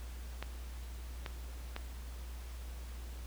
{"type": "clicks", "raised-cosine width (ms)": 0.3, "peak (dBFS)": -23, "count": 3, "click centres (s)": [0.426, 1.262, 1.764], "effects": ["added 60 Hz sine -42 dBFS peak until 3.26 s", "pink hiss -55 dBFS RMS until 3.26 s"]}